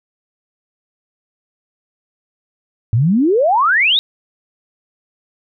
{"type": "exponential sweep", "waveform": "sine", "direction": "up", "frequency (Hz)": [103.8, 3871], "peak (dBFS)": -10, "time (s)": [2.93, 3.99], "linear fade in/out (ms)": 0, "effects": []}